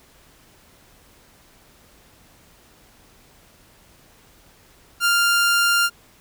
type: tone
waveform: sawtooth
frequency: 1396.9 Hz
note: F6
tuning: in tune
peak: -12 dBFS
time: 5-5.9 s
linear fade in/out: 50 ms
effects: pink hiss -53 dBFS RMS until 6.2 s